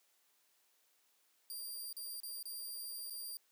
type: tone with dropouts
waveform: 5% pulse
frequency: 4759 Hz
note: D8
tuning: 22 cents sharp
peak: -36 dBFS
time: 1.5-3.37 s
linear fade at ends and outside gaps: 1 ms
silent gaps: 1.928-1.967 / 2.202-2.233 / 2.428-2.455 / 3.099-3.106 s
effects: white hiss -74 dBFS RMS until 3.51 s + high-pass 300 Hz 12 dB/octave